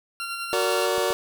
20% pulse tone with tremolo, 1377 Hz, F6, 25 cents flat, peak -23 dBFS, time 0.2-0.86 s, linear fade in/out 0 ms, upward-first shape sine, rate 10 Hz, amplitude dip 35%
sawtooth chord, Gb augmented, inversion none, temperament just, 370 / 462.5 / 578.1 Hz, Gb4 / Bb4 / D5, 0 / -14 / -27 cents, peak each -22 dBFS, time 0.53-1.13 s, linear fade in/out 0 ms
clicks, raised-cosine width 2 ms, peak -25 dBFS, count 2, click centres 0.981 / 1.106 s
effects none

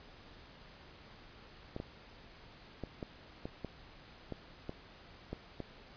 clicks, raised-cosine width 2 ms, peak -26 dBFS, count 10, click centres 1.764 / 1.801 / 2.837 / 3.028 / 3.455 / 3.647 / 4.323 / 4.694 / 5.33 / 5.603 s, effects pink hiss -56 dBFS RMS until 5.96 s + resampled to 11025 Hz

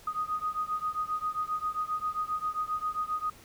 sine beating tone pair, 1241 / 1248.5 Hz, D#6 / D#6, -5 / +6 cents, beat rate 7.5 Hz, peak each -32 / -33 dBFS, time 0.07-3.3 s, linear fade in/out 5 ms, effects pink hiss -54 dBFS RMS until 3.44 s

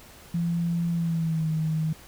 sine tone with pitch glide, 170 to 157.7 Hz, F3 to D#3, -46 to +24 cents, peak -23 dBFS, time 0.34-1.93 s, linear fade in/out 5 ms, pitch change -130 cents, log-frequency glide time 0.92-1.49 s, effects pink hiss -49 dBFS RMS until 2.07 s

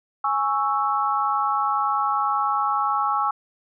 sine chord, C# minor, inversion second, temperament equal, 830.6 / 1108.7 / 1318.5 Hz, G#5 / C#6 / E6, 0 / 0 / 0 cents, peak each -24 dBFS, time 0.24-3.31 s, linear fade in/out 5 ms, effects none

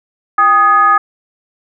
sine tone with frequency modulation, 1244.5 Hz, D#6, in tune, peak -6 dBFS, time 0.38-0.98 s, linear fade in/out 5 ms, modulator 448 Hz, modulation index 0.66, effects none

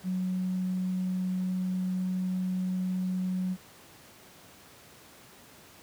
triangle tone with tanh clipping, 184.6 Hz, F#3, 4 cents flat, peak -27 dBFS, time 0.03-3.57 s, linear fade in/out 50 ms, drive 4 dB, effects pink hiss -53 dBFS RMS until 5.82 s + high-pass 100 Hz 12 dB/octave

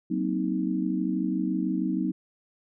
sine chord, C half-diminished seventh, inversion second, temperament just, 188.37 / 235.5 / 261.6 / 314 Hz, Gb3 / Bb3 / C4 / Eb4, +31 / +18 / 0 / +16 cents, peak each -29 / -33 / -30 / -29 dBFS, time 0.1-2.12 s, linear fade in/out 10 ms, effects none

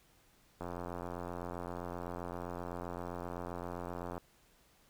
click train, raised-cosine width 1 ms, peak -27 dBFS, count 314, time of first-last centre 0.61-4.179 s, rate 87.7 Hz, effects pink hiss -67 dBFS RMS until 4.89 s

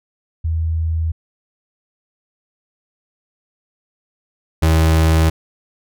sine / 35% pulse tone pair in turn, 81 / 80.25 Hz, E2 / E2, -30 / -46 cents, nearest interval unison, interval 16 cents, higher first, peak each -16 / -9 dBFS, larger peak second, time 0.44-1.12 / 4.62-5.3 s, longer neither, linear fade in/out 10 ms, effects none

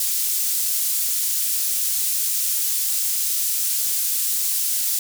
pink high-pass noise, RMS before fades -22 dBFS, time 0-4.99 s, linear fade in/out 2 ms, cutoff 7800 Hz, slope 12 dB/octave, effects none

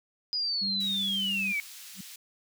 sine linear sweep, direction down, 4978 to 2217 Hz, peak -27 dBFS, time 0.33-1.6 s, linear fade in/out 0 ms
sine tone with vibrato, 196 Hz, G3, in tune, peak -35 dBFS, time 0.61-1.53 s, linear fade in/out 20 ms, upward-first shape square, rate 18 Hz, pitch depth 9 cents each way
pink high-pass noise, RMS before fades -46 dBFS, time 0.8-2.16 s, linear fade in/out 5 ms, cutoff 3200 Hz, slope 12 dB/octave
sine tone with exponential growth, 190 Hz, F#3, 46 cents sharp, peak -35 dBFS, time 1.93-2.01 s, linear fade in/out 5 ms, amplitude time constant 16 ms
effects none

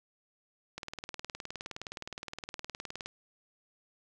click train, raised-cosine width 0.2 ms, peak -22 dBFS, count 45, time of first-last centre 0.78-3.06 s, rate 19.3 Hz, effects none

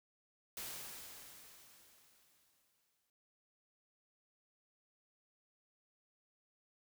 white noise with exponential decay, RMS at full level -44 dBFS, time 0.57-3.1 s, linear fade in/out 1 ms, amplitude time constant 550 ms, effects none

